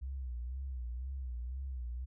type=tone with vibrato; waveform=sine; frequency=63.3 Hz; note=B1; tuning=43 cents sharp; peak=-37 dBFS; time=0.01-2.06 s; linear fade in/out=20 ms; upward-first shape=sine; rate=2 Hz; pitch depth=110 cents each way; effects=none